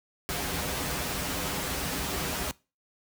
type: noise with comb filter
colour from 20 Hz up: pink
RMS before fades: -31 dBFS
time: 0.29-2.51 s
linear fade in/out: 0 ms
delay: 9 ms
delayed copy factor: -0.65
effects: noise-tail reverb RT60 0.3 s tail -22 dB re dry + high-pass 60 Hz 12 dB/octave